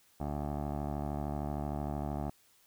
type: tone with low-pass filter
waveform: 15% pulse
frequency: 73.1 Hz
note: D2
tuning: 7 cents flat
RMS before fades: -36 dBFS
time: 0.2-2.3 s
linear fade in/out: 5 ms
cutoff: 800 Hz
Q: 2.2
effects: white hiss -66 dBFS RMS until 2.66 s